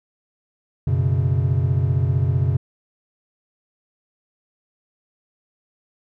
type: chord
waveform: triangle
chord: F# suspended fourth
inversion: none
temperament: just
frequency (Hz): 92.5 / 123.33 / 138.75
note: F#2 / B2 / C#3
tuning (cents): 0 / -2 / +2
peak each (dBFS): -19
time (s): 0.87-2.57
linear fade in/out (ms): 5
effects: none